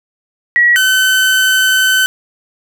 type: tone pair in turn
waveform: sine / 30% pulse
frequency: 1920 / 1523.9 Hz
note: B6 / G6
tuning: -49 / -49 cents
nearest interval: major third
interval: 400 cents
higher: first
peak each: -6 dBFS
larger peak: neither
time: 0.56-0.76 / 0.76-2.06 s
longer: second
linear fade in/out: 0 ms
effects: none